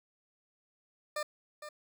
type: tone with echo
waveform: 20% pulse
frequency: 600 Hz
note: D5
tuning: 37 cents sharp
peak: -28 dBFS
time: 1.16-1.23 s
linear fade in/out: 5 ms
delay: 460 ms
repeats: 1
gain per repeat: -10 dB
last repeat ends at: 1.69 s
effects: none